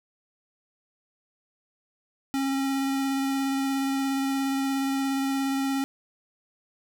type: tone with vibrato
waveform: square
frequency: 271.5 Hz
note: C#4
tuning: 36 cents flat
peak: -25 dBFS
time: 2.34-5.84 s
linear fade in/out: 0 ms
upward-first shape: sine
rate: 17 Hz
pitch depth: 11 cents each way
effects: none